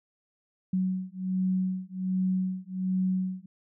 sine beating tone pair, 185.6 / 186.9 Hz, F#3 / F#3, +6 / +18 cents, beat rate 1.3 Hz, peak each -29 dBFS, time 0.73-3.46 s, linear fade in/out 5 ms, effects none

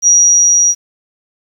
sine tone with level ramp, 5760 Hz, F#8, 47 cents flat, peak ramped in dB -4 to -7 dBFS, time 0.02-0.75 s, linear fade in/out 50 ms, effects 7-bit

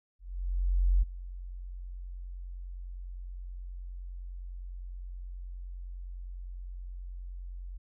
sine tone with ADSR envelope, 44.85 Hz, F1, 47 cents sharp, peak -20 dBFS, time 0.19-7.78 s, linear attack 830 ms, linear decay 19 ms, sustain -18 dB, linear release 13 ms, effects none

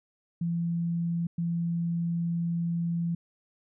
sine tone bursts at uneven times, 169.5 Hz, E3, 49 cents sharp, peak -26 dBFS, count 2, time 0.41-1.27 / 1.38-3.15 s, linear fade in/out 5 ms, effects none

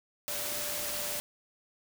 sine tone in noise, 590 Hz, D5, 8 cents sharp, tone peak -43 dBFS, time 0.28-1.2 s, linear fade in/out 0 ms, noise white, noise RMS -35 dBFS, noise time 0.28-1.2 s, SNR -11 dB, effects none

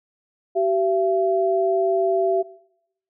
sine tone pair together, 383.6 / 675.2 Hz, G4 / E5, -37 / +41 cents, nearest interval minor seventh, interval 978 cents, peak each -20 dBFS, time 0.55-2.43 s, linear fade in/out 20 ms, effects noise-tail reverb RT60 0.8 s tail -20 dB re dry

